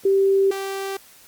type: tone pair in turn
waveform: sine / sawtooth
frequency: 390.3 / 390.3 Hz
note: G4 / G4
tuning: -8 / -8 cents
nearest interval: unison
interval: 0 cents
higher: neither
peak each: -14 / -22 dBFS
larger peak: first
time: 0.05-0.51 / 0.51-0.97 s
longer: neither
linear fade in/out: 5 ms
effects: white hiss -49 dBFS RMS until 1.27 s + Opus 48 kbps